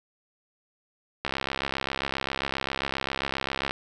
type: click train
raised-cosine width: 0.3 ms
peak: -11 dBFS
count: 167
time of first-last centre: 1.25-3.709 s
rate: 67.5 Hz
effects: none